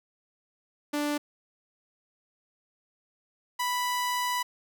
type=tone pair in turn; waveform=sawtooth; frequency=293.7 / 987.9 Hz; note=D4 / B5; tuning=0 / 0 cents; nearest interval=octave + major sixth; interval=2100 cents; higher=second; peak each=-23 dBFS; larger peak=neither; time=0.93-1.18 / 3.59-4.43 s; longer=second; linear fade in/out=10 ms; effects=none